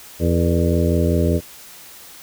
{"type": "harmonic tone with a mistuned harmonic", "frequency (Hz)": 85, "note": "F2", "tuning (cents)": -46, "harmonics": [1, 2, 3, 4, 5, 6, 7], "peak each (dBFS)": [-18, -21, -23, -24, -25, -26, -26], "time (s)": [0.19, 1.41], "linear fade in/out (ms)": 50, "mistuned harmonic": 6, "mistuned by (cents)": -67, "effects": ["white hiss -41 dBFS RMS until 2.22 s"]}